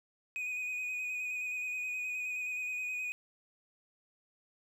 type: tone with vibrato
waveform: triangle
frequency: 2489 Hz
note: D#7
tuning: in tune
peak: -33 dBFS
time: 0.36-3.12 s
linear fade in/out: 0 ms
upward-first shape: square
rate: 9.5 Hz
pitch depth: 19 cents each way
effects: none